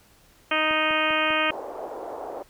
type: harmonic tone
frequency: 311.1 Hz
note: D#4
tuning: in tune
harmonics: 1 / 2 / 3 / 4 / 5 / 6 / 7 / 8 / 9 / 10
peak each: -32 / -28 / -32 / -27 / -30 / -31 / -31 / -27 / -32 / -32 dBFS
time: 0.51-1.51 s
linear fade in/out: 5 ms
type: click train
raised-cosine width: 2 ms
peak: -27 dBFS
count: 5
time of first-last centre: 0.71-1.504 s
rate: 5.04 Hz
type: band-pass noise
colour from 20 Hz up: white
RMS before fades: -35 dBFS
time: 1.51-2.43 s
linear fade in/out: 10 ms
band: 370 to 790 Hz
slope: 24 dB/octave
effects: pink hiss -57 dBFS RMS until 2.49 s